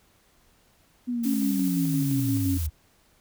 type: linear sweep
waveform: sine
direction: down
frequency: 248.9 to 73.1 Hz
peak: -25 dBFS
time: 1.07-2.7 s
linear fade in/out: 20 ms
type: noise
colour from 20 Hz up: blue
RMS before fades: -37 dBFS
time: 1.23-2.67 s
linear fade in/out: 10 ms
type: tone with tremolo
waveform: sine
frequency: 274.6 Hz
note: C#4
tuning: 16 cents flat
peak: -23 dBFS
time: 1.25-2.58 s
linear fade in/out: 10 ms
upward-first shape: square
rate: 5.8 Hz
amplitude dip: 30%
effects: pink hiss -62 dBFS RMS until 3.2 s